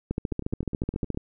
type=two click trains; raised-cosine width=3 ms; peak=-14 / -23 dBFS; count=16 / 9; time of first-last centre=0.11-1.174 / 0.32-1.146 s; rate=14.1 / 9.68 Hz; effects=none